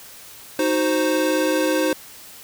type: chord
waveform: square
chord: C diminished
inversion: first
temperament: equal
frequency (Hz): 311.1 / 370 / 523.3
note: Eb4 / Gb4 / C5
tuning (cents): 0 / 0 / 0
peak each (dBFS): -22 / -26 / -22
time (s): 0.59-1.93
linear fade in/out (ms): 2
effects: white hiss -42 dBFS RMS until 2.43 s